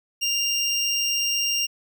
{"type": "tone pair together", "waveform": "square", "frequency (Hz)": [2794, 5592], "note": ["F7", "F8"], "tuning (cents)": [0, 1], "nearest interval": "octave", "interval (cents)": 1201, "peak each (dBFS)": [-25, -25], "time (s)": [0.21, 1.67], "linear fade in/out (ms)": 20, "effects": []}